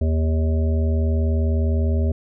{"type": "harmonic tone", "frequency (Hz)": 79.6, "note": "D#2", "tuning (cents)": 40, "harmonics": [1, 3, 5, 7, 8], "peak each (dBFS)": [-17, -27, -31, -34, -35], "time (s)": [0.01, 2.12], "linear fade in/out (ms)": 5, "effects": []}